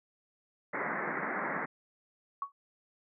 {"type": "band-pass noise", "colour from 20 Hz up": "white", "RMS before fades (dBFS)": -35, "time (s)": [0.73, 1.66], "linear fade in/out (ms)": 10, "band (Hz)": [150, 2100], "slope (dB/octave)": 96}
{"type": "tone with exponential decay", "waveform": "sine", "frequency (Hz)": 1118, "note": "C#6", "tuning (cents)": 14, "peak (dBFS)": -28, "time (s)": [2.42, 2.52], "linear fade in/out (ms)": 2, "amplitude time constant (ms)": 21}
{"effects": []}